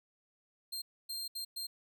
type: tone bursts at uneven times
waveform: sawtooth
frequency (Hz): 4186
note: C8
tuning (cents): 0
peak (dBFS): -35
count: 4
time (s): 0.72-0.82 / 1.09-1.28 / 1.35-1.45 / 1.56-1.67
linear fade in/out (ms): 10
effects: none